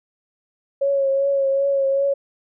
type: tone with vibrato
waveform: sine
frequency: 550 Hz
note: C#5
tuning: 14 cents flat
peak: -16 dBFS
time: 0.81-2.14 s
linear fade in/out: 10 ms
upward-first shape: triangle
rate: 2.6 Hz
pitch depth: 32 cents each way
effects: none